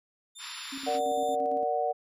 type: tone with pitch glide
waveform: 20% pulse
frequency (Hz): 3606 to 3577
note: A7 to A7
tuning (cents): +42 to +28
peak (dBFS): -38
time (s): 0.35-1.36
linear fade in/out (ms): 20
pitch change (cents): -14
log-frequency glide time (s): 0.48-0.94
type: band-pass noise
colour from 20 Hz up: white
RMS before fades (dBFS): -42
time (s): 0.38-1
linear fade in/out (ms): 50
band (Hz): 910 to 5500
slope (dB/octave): 96
type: tone with tremolo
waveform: sine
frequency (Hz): 271.8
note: C#4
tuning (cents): -34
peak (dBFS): -36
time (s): 0.72-1.64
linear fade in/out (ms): 10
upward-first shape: square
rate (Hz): 8.8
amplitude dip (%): 65
type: chord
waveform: sine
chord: Bb augmented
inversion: none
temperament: equal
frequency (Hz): 466.2 / 587.3 / 740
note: Bb4 / D5 / F#5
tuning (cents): 0 / 0 / 0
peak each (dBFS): -32 / -31 / -28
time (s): 0.86-1.93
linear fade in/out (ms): 20
effects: none